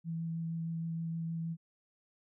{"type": "tone with vibrato", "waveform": "sine", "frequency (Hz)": 164.81, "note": "E3", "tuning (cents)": 0, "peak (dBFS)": -34, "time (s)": [0.04, 1.57], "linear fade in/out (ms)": 50, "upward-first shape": "sine", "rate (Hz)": 6.4, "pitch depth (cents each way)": 10, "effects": []}